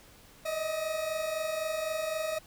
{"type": "tone pair together", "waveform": "40% pulse", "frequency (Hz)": [611.1, 635], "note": ["D#5", "D#5"], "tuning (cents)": [-31, 35], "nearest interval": "minor second", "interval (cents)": 66, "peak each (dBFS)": [-36, -31], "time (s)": [0.45, 2.39], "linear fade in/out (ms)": 10, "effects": ["pink hiss -56 dBFS RMS until 2.46 s"]}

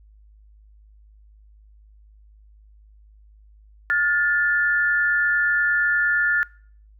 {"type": "tone pair together", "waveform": "sine", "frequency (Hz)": [1424, 1752.6], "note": ["F6", "A6"], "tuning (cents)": [33, -7], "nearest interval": "major third", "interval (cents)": 360, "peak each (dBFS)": -20, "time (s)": [3.9, 6.43], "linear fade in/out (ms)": 0, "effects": ["noise-tail reverb RT60 0.5 s tail -23 dB re dry", "added 52 Hz sine -48 dBFS peak until 6.99 s"]}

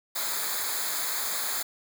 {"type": "noise with comb filter", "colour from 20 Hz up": "white", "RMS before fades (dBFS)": -30, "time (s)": [0.15, 1.63], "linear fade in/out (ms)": 10, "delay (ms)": 0.35, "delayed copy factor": -0.85, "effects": []}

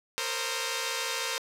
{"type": "tone cluster", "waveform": "5% pulse", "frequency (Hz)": [458.7, 523, 549, 964, 1242], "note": ["A#4", "C5", "C#5", "B5", "D#6"], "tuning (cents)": [-28, -1, -17, -42, -3], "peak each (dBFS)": [-22, -22, -30, -28, -26], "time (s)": [0.18, 1.38], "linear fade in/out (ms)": 0, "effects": ["low-pass 11000 Hz 12 dB/octave"]}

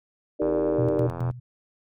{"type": "chord", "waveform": "sine", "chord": "Eb major seventh", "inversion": "none", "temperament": "equal", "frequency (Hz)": [311.1, 392, 466.2, 587.3], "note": ["Eb4", "G4", "Bb4", "D5"], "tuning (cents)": [0, 0, 0, 0], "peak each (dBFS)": -27, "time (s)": [0.39, 1.08], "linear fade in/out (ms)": 20}
{"type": "click train", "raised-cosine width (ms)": 1, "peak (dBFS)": -20, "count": 76, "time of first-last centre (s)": [0.42, 1.3], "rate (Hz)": 85.2}
{"type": "tone with tremolo", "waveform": "sine", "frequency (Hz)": 123.1, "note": "B2", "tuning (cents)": -5, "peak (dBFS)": -23, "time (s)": [0.78, 1.4], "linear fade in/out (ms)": 10, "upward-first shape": "square", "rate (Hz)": 4.7, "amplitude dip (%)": 80}
{"effects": []}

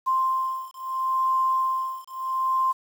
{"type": "beating tone pair", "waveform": "sine", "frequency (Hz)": [1047, 1047.75], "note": ["C6", "C6"], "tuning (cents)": [1, 2], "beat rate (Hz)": 0.75, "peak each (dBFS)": -25, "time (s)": [0.06, 2.73], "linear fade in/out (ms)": 20, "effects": ["8-bit"]}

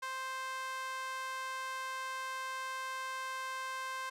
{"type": "tone with high-pass filter", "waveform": "sawtooth", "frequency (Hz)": 523.3, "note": "C5", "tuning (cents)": 0, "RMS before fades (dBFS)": -40, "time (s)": [0.02, 4.1], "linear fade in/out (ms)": 10, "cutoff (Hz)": 1200, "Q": 3.1, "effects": ["low-pass 12000 Hz 12 dB/octave"]}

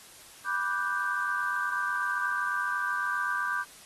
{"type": "chord", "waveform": "sine", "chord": "G major seventh", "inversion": "first", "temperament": "equal", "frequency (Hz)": [987.8, 1174.7, 1480, 1568], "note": ["B5", "D6", "F#6", "G6"], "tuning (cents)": [0, 0, 0, 0], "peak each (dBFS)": [-36, -32, -36, -30], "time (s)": [0.44, 3.65], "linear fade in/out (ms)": 50, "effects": ["white hiss -51 dBFS RMS until 3.85 s", "AAC 32 kbps"]}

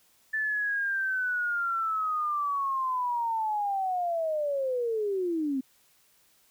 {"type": "linear sweep", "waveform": "sine", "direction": "down", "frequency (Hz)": [1760, 255.9], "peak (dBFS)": -26, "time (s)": [0.33, 5.61], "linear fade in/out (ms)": 10, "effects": ["white hiss -64 dBFS RMS until 6.5 s"]}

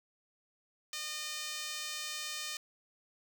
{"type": "tone with high-pass filter", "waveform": "5% pulse", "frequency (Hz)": 609, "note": "D#5", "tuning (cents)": -37, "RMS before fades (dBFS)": -40, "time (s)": [0.93, 2.57], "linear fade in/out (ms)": 2, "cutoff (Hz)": 1300, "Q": 0.59, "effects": []}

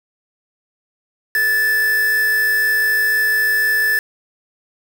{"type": "tone with quantisation", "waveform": "triangle", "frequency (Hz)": 1747, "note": "A6", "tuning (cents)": -13, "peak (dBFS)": -12, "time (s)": [1.35, 3.99], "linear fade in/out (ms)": 2, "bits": 4, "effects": []}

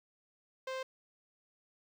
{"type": "tone", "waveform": "sawtooth", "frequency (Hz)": 523.3, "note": "C5", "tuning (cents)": 0, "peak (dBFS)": -33, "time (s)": [0.67, 0.83], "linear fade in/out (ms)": 5, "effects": ["low-pass 5000 Hz 12 dB/octave", "11-bit"]}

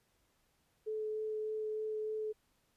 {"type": "tone with vibrato", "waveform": "sine", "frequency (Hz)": 431.9, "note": "A4", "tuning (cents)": -32, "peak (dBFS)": -35, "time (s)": [0.86, 2.33], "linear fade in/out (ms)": 20, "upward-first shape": "sine", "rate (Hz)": 3.3, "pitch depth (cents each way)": 8, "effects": ["pink hiss -75 dBFS RMS until 2.76 s", "resampled to 32000 Hz"]}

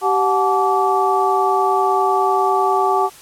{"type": "tone cluster", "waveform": "sine", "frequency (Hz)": [387.1, 733, 863, 1157], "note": ["G4", "F#5", "A5", "D6"], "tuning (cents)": [-22, -16, -34, -26], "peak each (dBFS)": -19, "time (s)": [0.01, 3.1], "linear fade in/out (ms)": 50, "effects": ["white hiss -42 dBFS RMS until 3.21 s", "low-pass 12000 Hz 12 dB/octave"]}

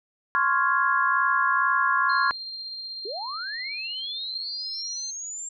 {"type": "chord", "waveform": "sine", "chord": "Db major seventh", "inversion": "third", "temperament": "equal", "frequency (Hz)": [1046.5, 1108.7, 1396.9, 1661.2], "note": ["C6", "Db6", "F6", "Ab6"], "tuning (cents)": [0, 0, 0, 0], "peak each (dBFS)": -25, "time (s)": [0.35, 2.31], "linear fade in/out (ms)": 0}
{"type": "tone with tremolo", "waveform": "sine", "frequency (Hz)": 4186, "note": "C8", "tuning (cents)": 0, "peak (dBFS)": -32, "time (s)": [2.09, 5.11], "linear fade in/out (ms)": 10, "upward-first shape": "sine", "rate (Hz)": 16, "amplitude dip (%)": 25}
{"type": "linear sweep", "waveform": "sine", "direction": "up", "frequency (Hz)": [362.3, 7459], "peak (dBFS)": -32, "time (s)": [3.05, 5.49], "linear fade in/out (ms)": 5}
{"effects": []}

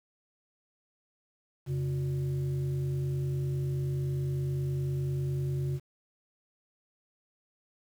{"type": "tone with frequency modulation", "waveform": "sine", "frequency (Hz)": 136.9, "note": "C#3", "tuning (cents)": -21, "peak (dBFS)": -28, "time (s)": [1.66, 5.8], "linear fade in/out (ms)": 50, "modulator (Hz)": 224, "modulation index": 0.52, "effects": ["9-bit"]}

